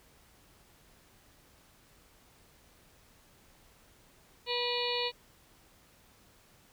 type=harmonic tone with a mistuned harmonic; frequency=485.5 Hz; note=B4; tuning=30 cents flat; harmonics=1 / 2 / 4 / 5 / 6 / 7 / 8 / 9; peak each=-35 / -38 / -44 / -39 / -38 / -43 / -38 / -37 dBFS; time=4.46-5.12 s; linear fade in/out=50 ms; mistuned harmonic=7; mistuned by=+70 cents; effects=pink hiss -62 dBFS RMS until 6.72 s